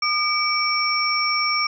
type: tone cluster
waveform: sine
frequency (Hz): 1212 / 2296 / 5470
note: D#6 / D7 / F8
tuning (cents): -46 / -40 / -37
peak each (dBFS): -23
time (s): 0.02-1.67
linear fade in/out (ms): 5
effects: none